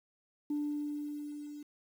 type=tone with level ramp; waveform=sine; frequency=294.5 Hz; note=D4; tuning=5 cents sharp; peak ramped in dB=-29 to -43 dBFS; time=0.5-1.63 s; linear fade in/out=5 ms; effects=tanh soft clip ceiling -28 dBFS + 10-bit